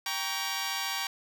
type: chord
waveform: 10% pulse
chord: G diminished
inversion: none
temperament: just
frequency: 784 / 940.8 / 1128.9 Hz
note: G5 / Bb5 / Db6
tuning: 0 / +16 / +31 cents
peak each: -27 dBFS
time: 0.06-1.07 s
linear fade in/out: 2 ms
effects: none

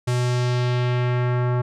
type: tone with low-pass filter sweep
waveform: square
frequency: 123.47 Hz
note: B2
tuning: in tune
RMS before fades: -21 dBFS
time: 0.07-1.62 s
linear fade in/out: 10 ms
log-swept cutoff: 9200 to 1200 Hz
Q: 1.2
effects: none

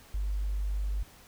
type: tone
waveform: sine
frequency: 50 Hz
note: G1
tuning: 35 cents sharp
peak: -28 dBFS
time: 0.14-1.03 s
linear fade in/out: 5 ms
effects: pink hiss -55 dBFS RMS until 1.27 s

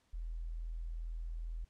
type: tone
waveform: sine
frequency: 41.2 Hz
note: E1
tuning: in tune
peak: -38 dBFS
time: 0.13-1.65 s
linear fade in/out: 10 ms
effects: pink hiss -75 dBFS RMS until 1.69 s + low-pass 9000 Hz 12 dB/octave

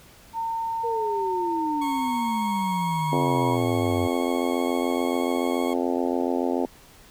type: tone with pitch glide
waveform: sine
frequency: 910 to 961.3 Hz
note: A#5 to B5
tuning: -42 to -47 cents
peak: -25 dBFS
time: 0.33-3.58 s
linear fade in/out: 50 ms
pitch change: +95 cents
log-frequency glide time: 1.71-3.26 s
type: exponential sweep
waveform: sine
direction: down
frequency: 475.3 to 92.4 Hz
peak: -26 dBFS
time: 0.83-4.08 s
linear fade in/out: 20 ms
type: tone with vibrato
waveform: 20% pulse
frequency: 1099 Hz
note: C#6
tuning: 15 cents flat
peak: -29 dBFS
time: 1.81-5.74 s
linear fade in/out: 10 ms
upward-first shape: sine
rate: 15 Hz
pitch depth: 15 cents each way
type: harmonic tone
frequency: 87 Hz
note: F2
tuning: 6 cents flat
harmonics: 3 / 4 / 5 / 6 / 7 / 8 / 9 / 10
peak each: -26 / -28 / -30 / -32 / -33 / -34 / -35 / -36 dBFS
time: 3.12-6.66 s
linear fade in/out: 5 ms
effects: pink hiss -51 dBFS RMS until 7.1 s

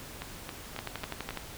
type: two click trains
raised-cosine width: 0.3 ms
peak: -21 / -18 dBFS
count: 5 / 8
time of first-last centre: 0.22-1.307 / 0.79-1.373 s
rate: 3.68 / 12 Hz
effects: pink hiss -45 dBFS RMS until 1.57 s

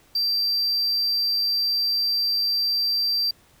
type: tone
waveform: triangle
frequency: 4699 Hz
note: D8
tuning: in tune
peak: -19 dBFS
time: 0.15-3.31 s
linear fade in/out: 5 ms
effects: pink hiss -57 dBFS RMS until 3.6 s

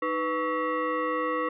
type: tone with frequency modulation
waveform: sine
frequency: 311.1 Hz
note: D#4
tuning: in tune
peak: -25 dBFS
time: 0.02-1.49 s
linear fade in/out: 5 ms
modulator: 808 Hz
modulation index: 1.7
effects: none

